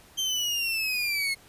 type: linear sweep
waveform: 30% pulse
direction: down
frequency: 3149 to 2156 Hz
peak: -23 dBFS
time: 0.17-1.35 s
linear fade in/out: 20 ms
effects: pink hiss -54 dBFS RMS until 1.48 s + resampled to 32000 Hz